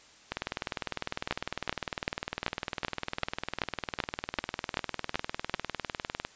two click trains, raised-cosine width 0.3 ms, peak -15 / -11 dBFS, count 119 / 12, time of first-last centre 0.32-6.25 / 1.31-5.541 s, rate 19.9 / 2.6 Hz, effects white hiss -56 dBFS RMS until 6.35 s + resampled to 16000 Hz

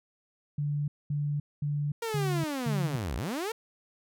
sine tone bursts, 146 Hz, D3, 10 cents flat, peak -27 dBFS, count 5, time 0.58-2.96 s, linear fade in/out 5 ms, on 300 ms, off 220 ms
sawtooth linear two-way sweep, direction down then up, 470 to 51.91 to 470 Hz, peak -27 dBFS, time 2.02-3.52 s, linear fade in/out 5 ms, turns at 3.16 s
effects none

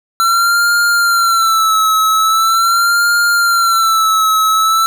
square tone with vibrato, 1347 Hz, E6, 37 cents sharp, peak -10 dBFS, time 0.2-4.86 s, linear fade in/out 0 ms, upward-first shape sine, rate 0.42 Hz, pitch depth 73 cents each way, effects none

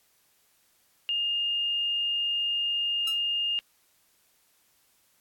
sine tone, 2827 Hz, F7, 20 cents sharp, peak -25 dBFS, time 1.09-3.59 s, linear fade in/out 0 ms
5% pulse tone with exponential decay, 1318.5 Hz, E6, in tune, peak -21 dBFS, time 3.07-3.21 s, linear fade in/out 5 ms, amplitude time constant 29 ms
effects white hiss -66 dBFS RMS until 5.2 s + AAC 64 kbps

